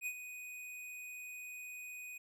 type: tone with ADSR envelope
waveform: square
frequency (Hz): 2489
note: D#7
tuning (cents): 0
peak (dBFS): -36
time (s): 0.01-2.18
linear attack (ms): 55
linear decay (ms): 65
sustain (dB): -10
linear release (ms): 7
effects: none